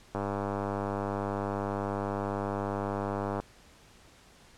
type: click train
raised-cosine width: 1 ms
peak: -18 dBFS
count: 326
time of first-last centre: 0.15-3.4 s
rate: 100 Hz
effects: pink hiss -57 dBFS RMS until 4.57 s + low-pass 9000 Hz 12 dB/octave